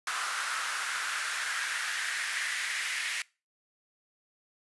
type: noise with high-pass filter sweep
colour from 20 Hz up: pink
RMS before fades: -33 dBFS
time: 0.07-3.22 s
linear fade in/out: 2 ms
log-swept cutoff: 1300 to 2000 Hz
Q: 3.4
effects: noise-tail reverb RT60 0.3 s tail -23 dB re dry + resampled to 24000 Hz